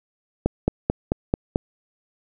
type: click train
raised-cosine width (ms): 2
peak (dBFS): -5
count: 6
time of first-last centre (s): 0.46-1.559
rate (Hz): 4.55
effects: none